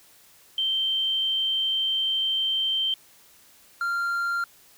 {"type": "tone pair in turn", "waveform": ["sine", "triangle"], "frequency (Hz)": [3127, 1388.5], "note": ["G7", "F6"], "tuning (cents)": [-5, -10], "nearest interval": "octave + major second", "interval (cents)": 1405, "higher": "first", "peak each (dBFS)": -22, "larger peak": "neither", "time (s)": [[0.58, 2.94], [3.81, 4.44]], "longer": "first", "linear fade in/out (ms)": 2, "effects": ["white hiss -55 dBFS RMS until 4.77 s"]}